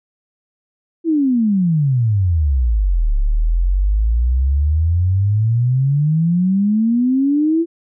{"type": "exponential two-way sweep", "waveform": "sine", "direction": "down then up", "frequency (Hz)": [340, 34.65, 340], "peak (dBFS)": -12, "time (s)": [1.04, 7.66], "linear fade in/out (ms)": 50, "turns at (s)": 3.16, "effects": []}